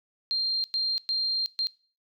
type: tone bursts at uneven times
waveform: sine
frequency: 4186 Hz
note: C8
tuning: in tune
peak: -24 dBFS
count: 4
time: 0.31-0.64 / 0.74-0.98 / 1.09-1.46 / 1.59-1.67 s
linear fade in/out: 0 ms
effects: noise-tail reverb RT60 0.4 s tail -21 dB re dry